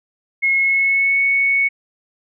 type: tone with pitch glide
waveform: sine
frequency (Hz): 2168 to 2217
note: C#7 to C#7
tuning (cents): -39 to 0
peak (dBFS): -13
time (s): 0.42-1.69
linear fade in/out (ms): 20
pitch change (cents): +39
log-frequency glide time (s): 0.53-1.21
effects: none